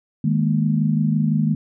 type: chord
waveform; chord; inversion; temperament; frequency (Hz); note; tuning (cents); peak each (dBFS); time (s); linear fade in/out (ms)
sine; D# suspended fourth; none; just; 155.56 / 207.4 / 233.3; D#3 / G#3 / A#3; 0 / -2 / +2; -19 / -21 / -22; 0.24-1.55; 5
effects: none